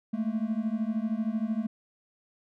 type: beating tone pair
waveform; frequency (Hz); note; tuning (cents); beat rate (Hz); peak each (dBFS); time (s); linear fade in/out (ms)
triangle; 214 / 227; A3 / A#3; -48 / -46; 13; -28; 0.13-1.67; 10
effects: none